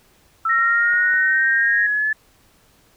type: linear sweep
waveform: sine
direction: up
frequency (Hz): 1320 to 1738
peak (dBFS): -17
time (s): 0.45-2.13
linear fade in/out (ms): 5
type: tone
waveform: sine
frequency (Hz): 1864.7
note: A#6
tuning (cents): 0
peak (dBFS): -17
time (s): 0.49-1.87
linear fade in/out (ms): 10
type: clicks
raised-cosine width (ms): 0.5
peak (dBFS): -25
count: 3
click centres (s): 0.586 / 0.936 / 1.139
effects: pink hiss -56 dBFS RMS until 2.96 s